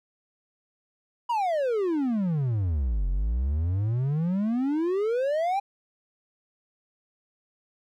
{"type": "exponential two-way sweep", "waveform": "triangle", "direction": "down then up", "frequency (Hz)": [987.8, 43.65, 814], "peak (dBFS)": -21, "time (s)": [1.29, 5.6], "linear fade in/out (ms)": 10, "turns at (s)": 3.08, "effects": []}